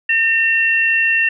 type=tone pair together; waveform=sine; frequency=1818 / 2724 Hz; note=A#6 / F7; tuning=-44 / -44 cents; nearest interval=perfect fifth; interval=700 cents; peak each=-15 dBFS; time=0.09-1.29 s; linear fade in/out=5 ms; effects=none